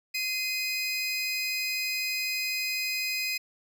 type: tone pair together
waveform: 25% pulse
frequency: 2068 / 2500 Hz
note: C7 / D#7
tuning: -21 / +8 cents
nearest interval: minor third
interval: 329 cents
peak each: -32 / -25 dBFS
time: 0.14-3.38 s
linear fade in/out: 10 ms
effects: none